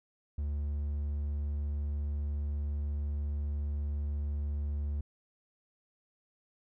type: tone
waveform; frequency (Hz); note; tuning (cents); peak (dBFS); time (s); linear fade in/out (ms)
triangle; 72.8; D2; -15; -29; 0.38-5.01; 5
effects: none